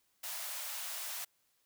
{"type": "high-pass noise", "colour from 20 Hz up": "white", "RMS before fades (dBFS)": -41, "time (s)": [0.23, 1.25], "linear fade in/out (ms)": 10, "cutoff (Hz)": 560, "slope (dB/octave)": 96, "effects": ["white hiss -75 dBFS RMS until 1.65 s"]}